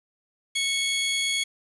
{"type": "tone pair together", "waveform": "sawtooth", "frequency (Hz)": [2203, 3339], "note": ["C#7", "G#7"], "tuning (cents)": [-11, 9], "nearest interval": "perfect fifth", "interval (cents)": 720, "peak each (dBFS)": -23, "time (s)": [0.55, 1.44], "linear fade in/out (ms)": 10, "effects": ["resampled to 24000 Hz", "8-bit"]}